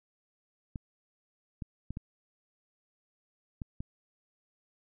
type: clicks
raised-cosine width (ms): 5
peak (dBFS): -25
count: 6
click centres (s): 0.758 / 1.622 / 1.906 / 1.971 / 3.618 / 3.805
effects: none